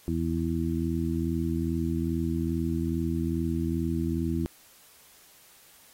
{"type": "harmonic tone", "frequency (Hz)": 82.41, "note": "E2", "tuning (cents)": 0, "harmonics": [1, 2, 3, 4], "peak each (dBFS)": [-31, -31, -31, -31], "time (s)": [0.08, 4.46], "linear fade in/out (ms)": 0, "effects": ["white hiss -56 dBFS RMS until 5.93 s", "AAC 48 kbps"]}